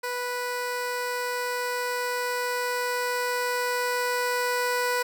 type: tone with level ramp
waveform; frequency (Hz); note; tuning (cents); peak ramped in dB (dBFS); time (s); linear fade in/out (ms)
15% pulse; 492.3; B4; -6; -22 to -17; 0.03-5.03; 10
effects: none